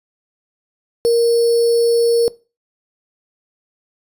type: tone with sample-and-hold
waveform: sine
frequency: 467.9 Hz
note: A#4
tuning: 6 cents sharp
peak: -10 dBFS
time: 1.05-2.28 s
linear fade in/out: 0 ms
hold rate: 4900 Hz
effects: noise-tail reverb RT60 0.3 s tail -21 dB re dry + resampled to 32000 Hz